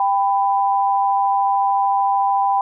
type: tone pair together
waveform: sine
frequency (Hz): 790.5 / 996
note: G5 / B5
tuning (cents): +14 / +14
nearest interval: major third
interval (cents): 400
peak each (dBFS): -16 / -19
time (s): 0-2.61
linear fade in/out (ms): 2
effects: none